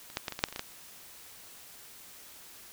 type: clicks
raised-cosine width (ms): 0.2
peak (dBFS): -29 / -13 / -15 / -20 / -19 / -6 / -27 / -24 / -19 / -16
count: 10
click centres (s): 0.101 / 0.171 / 0.282 / 0.323 / 0.391 / 0.439 / 0.486 / 0.526 / 0.561 / 0.594
effects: white hiss -51 dBFS RMS until 2.72 s